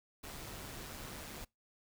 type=noise with amplitude modulation; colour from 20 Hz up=pink; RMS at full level=-45 dBFS; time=0.23-1.45 s; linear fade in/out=10 ms; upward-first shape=sine; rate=148 Hz; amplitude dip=40%; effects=noise-tail reverb RT60 0.2 s tail -25 dB re dry